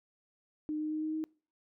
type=tone with pitch steps; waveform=sine; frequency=305 / 307.3 / 309.6 / 311.9 / 314.3 Hz; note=D#4 / D#4 / D#4 / D#4 / D#4; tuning=-34 / -21 / -9 / +4 / +18 cents; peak=-32 dBFS; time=0.69-1.24 s; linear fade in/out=0 ms; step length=110 ms; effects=noise-tail reverb RT60 0.4 s tail -25 dB re dry